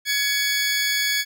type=tone pair together; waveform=20% pulse; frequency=1690 / 2240 Hz; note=G#6 / C#7; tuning=+30 / +18 cents; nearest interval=perfect fourth; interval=488 cents; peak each=-18 dBFS; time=0.05-1.25 s; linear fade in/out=50 ms; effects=none